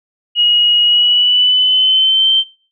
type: tone with pitch glide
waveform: sine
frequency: 2893 to 3119 Hz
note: F#7 to G7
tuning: -40 to -9 cents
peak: -8 dBFS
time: 0.35-2.44 s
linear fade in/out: 50 ms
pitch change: +131 cents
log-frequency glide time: 0.84-2.31 s
effects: noise-tail reverb RT60 0.4 s tail -24 dB re dry